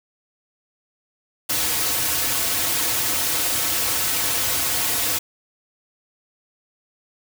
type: noise with comb filter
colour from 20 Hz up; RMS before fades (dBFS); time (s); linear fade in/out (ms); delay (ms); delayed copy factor
white; -22; 1.49-5.19; 10; 5; -0.85
effects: none